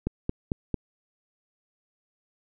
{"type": "click train", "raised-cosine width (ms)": 3, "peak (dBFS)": -13, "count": 4, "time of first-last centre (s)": [0.07, 0.743], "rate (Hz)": 4.46, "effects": []}